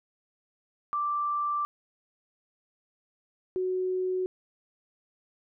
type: tone pair in turn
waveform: sine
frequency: 1174.7 / 370 Hz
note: D6 / F#4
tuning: 0 / 0 cents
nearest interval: octave + minor sixth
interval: 2000 cents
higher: first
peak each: -26 dBFS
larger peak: neither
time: 0.93-1.65 / 3.56-4.26 s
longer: first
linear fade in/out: 0 ms
effects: none